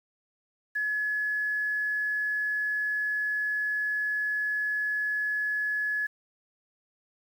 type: tone with quantisation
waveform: sine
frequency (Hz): 1700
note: G#6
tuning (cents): +40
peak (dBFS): -26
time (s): 0.75-6.07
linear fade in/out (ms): 10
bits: 9
effects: none